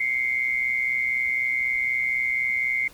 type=tone pair together; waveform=sine; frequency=2093 / 2217 Hz; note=C7 / C#7; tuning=0 / 0 cents; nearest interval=minor second; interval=100 cents; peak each=-23 / -27 dBFS; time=0-2.88 s; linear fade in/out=5 ms; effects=pink hiss -50 dBFS RMS until 2.93 s